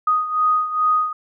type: beating tone pair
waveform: sine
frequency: 1244.5 / 1246.9 Hz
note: D#6 / D#6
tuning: 0 / +3 cents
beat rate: 2.4 Hz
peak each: -17 / -22 dBFS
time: 0.07-1.13 s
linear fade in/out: 5 ms
effects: none